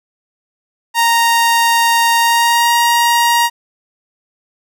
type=tone with pitch glide; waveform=sawtooth; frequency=930 to 942.4 Hz; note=A#5 to A#5; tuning=-4 to +19 cents; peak=-6 dBFS; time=0.94-3.5 s; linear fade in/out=50 ms; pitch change=+23 cents; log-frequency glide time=2.18-2.72 s; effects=none